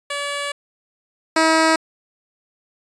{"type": "tone pair in turn", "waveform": "10% pulse", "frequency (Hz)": [572, 321], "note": ["D5", "E4"], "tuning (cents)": [-46, -46], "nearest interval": "minor seventh", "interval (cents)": 1000, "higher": "first", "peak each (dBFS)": [-15, -5], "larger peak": "second", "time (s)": [[0.1, 0.52], [1.36, 1.76]], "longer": "first", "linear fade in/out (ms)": 5, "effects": ["resampled to 22050 Hz"]}